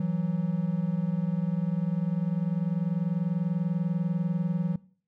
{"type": "tone pair together", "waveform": "triangle", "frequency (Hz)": [164.82, 185], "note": ["E3", "F#3"], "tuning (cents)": [0, 0], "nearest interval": "major second", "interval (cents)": 200, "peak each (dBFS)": -26, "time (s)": [0, 4.76], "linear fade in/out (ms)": 5, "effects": ["noise-tail reverb RT60 0.5 s tail -21 dB re dry"]}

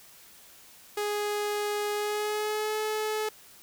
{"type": "tone with pitch glide", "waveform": "sawtooth", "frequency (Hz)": [415.3, 430.2], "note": ["G#4", "A4"], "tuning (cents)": [0, -39], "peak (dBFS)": -24, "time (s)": [0.97, 3.29], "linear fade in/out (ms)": 5, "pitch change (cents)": 61, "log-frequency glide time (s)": [1.93, 2.78], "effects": ["white hiss -53 dBFS RMS until 3.62 s"]}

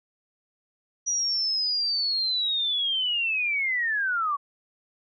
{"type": "linear sweep", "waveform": "sine", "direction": "down", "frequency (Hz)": [5840, 1108.7], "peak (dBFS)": -23, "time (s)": [1.06, 4.37], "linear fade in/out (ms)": 20, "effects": []}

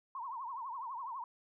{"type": "tone with vibrato", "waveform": "sine", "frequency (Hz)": 1000, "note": "B5", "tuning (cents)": 21, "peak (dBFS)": -39, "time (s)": [0.15, 1.24], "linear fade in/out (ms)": 2, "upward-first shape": "triangle", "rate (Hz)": 12, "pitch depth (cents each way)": 210, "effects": []}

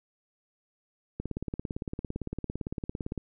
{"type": "click train", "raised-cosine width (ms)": 3, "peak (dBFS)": -20, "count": 36, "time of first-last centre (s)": [1.2, 3.177], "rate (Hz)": 17.7, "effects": []}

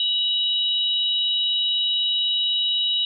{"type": "tone pair together", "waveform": "sine", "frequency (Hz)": [2952, 3820], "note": ["F#7", "A#7"], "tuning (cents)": [-5, 42], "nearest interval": "major third", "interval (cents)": 447, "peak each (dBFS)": -22, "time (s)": [0, 3.05], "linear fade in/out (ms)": 2, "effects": []}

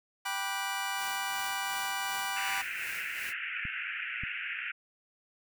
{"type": "chord", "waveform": "25% pulse", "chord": "G major seventh", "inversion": "none", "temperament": "just", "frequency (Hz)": [784, 980, 1176, 1470], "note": ["G5", "B5", "D6", "F#6"], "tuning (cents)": [0, -14, 2, -12], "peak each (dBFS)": [-33, -34, -36, -36], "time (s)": [0.25, 2.62], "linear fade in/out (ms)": 10}
{"type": "noise with tremolo", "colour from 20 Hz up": "white", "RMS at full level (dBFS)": -44, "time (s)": [0.96, 3.34], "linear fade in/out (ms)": 50, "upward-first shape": "sine", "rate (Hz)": 2.7, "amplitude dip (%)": 55}
{"type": "band-pass noise", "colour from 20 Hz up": "white", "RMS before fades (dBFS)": -37, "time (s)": [2.36, 4.72], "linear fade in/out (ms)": 10, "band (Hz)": [1400, 2800], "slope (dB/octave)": 96}
{"type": "clicks", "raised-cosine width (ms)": 5, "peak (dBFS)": [-29, -28], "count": 2, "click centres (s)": [3.653, 4.236]}
{"effects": []}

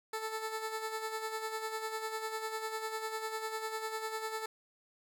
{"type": "tone with tremolo", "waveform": "15% pulse", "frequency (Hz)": 440, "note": "A4", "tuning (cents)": 0, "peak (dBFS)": -28, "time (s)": [0.13, 4.46], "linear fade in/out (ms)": 5, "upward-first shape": "sine", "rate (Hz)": 10, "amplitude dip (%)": 55, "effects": []}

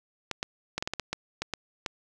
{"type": "clicks", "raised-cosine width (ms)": 0.2, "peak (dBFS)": -13, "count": 11, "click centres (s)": [0.313, 0.429, 0.78, 0.825, 0.875, 0.936, 0.997, 1.13, 1.42, 1.537, 1.862], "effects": []}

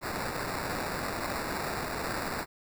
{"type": "noise with sample-and-hold", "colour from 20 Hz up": "violet", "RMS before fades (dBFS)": -34, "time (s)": [0.01, 2.46], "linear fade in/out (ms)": 50, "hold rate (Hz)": 3150, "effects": []}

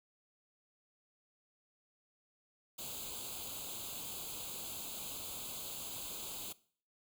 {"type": "noise with comb filter", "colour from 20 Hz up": "white", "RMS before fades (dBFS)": -44, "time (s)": [2.78, 6.53], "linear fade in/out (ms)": 10, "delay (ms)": 0.27, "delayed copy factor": 0.9, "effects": ["noise-tail reverb RT60 0.5 s tail -20 dB re dry"]}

